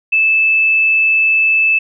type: tone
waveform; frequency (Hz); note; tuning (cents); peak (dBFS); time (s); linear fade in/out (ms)
sine; 2625; E7; -8; -9; 0.12-1.79; 10
effects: none